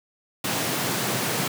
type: high-pass noise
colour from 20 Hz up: pink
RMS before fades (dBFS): -26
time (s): 0.44-1.48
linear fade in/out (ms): 5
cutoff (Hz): 110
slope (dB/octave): 48
effects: none